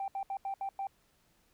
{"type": "tone bursts at uneven times", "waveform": "sine", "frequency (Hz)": 784, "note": "G5", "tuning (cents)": 0, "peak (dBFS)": -32, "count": 6, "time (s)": [[0, 0.08], [0.15, 0.23], [0.3, 0.37], [0.45, 0.54], [0.61, 0.69], [0.79, 0.87]], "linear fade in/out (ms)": 2, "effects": ["tanh soft clip ceiling -30 dBFS", "pink hiss -70 dBFS RMS until 1.53 s"]}